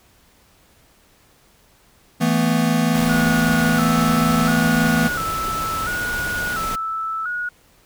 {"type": "chord", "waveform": "square", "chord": "E suspended fourth", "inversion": "none", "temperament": "equal with one note detuned", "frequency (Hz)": [164.81, 221.7, 246.9], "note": ["E3", "A3", "B3"], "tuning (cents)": [0, 13, 0], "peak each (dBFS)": -21, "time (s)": [2.2, 5.09], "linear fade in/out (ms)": 20}
{"type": "noise", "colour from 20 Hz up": "pink", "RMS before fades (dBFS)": -29, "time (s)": [2.94, 6.76], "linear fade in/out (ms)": 10}
{"type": "tone with vibrato", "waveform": "sine", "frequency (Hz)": 1382, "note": "F6", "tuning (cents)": -19, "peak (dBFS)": -22, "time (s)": [3.09, 7.49], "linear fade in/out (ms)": 5, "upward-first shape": "square", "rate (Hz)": 0.72, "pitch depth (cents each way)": 85}
{"effects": ["pink hiss -55 dBFS RMS until 7.85 s"]}